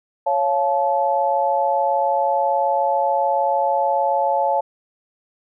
sine chord, Db augmented, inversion none, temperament just, 554.4 / 693 / 866.2 Hz, Db5 / F5 / A5, 0 / -14 / -27 cents, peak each -21 / -22 / -19 dBFS, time 0.26-4.61 s, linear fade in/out 10 ms, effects none

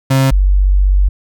35% pulse / sine tone pair in turn, 134 / 47.82 Hz, C3 / G1, +42 / -42 cents, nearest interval octave + tritone, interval 1784 cents, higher first, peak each -7 dBFS, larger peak neither, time 0.1-0.31 / 0.31-1.09 s, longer second, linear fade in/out 10 ms, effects none

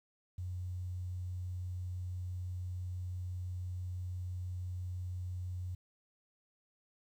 sine tone with quantisation, 90.6 Hz, F#2, 36 cents flat, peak -37 dBFS, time 0.38-5.75 s, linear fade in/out 5 ms, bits 11, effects none

